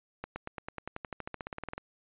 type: accelerating click train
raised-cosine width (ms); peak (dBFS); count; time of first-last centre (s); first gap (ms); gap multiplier
0.5; -22; 21; 0.24-1.78; 120; 0.95
effects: resampled to 8000 Hz